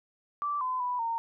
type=tone with pitch steps; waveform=sine; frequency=1166 / 1018 / 988 / 919 Hz; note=D6 / C6 / B5 / A#5; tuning=-13 / -48 / 0 / -25 cents; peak=-28 dBFS; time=0.42-1.18 s; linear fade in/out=0 ms; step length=190 ms; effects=none